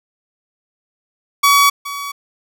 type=tone with echo; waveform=sawtooth; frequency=1133 Hz; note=C#6; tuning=37 cents sharp; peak=-5 dBFS; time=1.43-1.7 s; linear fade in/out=10 ms; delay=420 ms; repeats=1; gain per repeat=-15 dB; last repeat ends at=2.12 s; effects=none